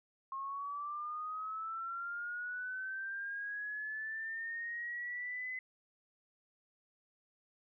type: linear sweep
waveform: sine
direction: up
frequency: 1072 to 2033 Hz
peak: -38 dBFS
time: 0.32-5.59 s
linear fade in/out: 2 ms
effects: none